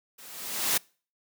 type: noise with level ramp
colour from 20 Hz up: white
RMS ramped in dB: -49 to -23 dBFS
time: 0.18-0.78 s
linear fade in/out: 10 ms
effects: noise-tail reverb RT60 0.4 s tail -26 dB re dry + high-pass 150 Hz 12 dB/octave